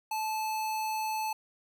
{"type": "tone", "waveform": "square", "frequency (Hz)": 870, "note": "A5", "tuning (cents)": -20, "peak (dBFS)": -31, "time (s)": [0.11, 1.33], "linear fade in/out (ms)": 5, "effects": []}